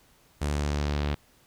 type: tone with low-pass filter sweep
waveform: sawtooth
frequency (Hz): 73.1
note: D2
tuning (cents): -7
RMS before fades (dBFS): -28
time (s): 0.41-1.15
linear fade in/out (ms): 10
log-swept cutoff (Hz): 9800 to 3500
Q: 1.4
effects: pink hiss -61 dBFS RMS until 1.46 s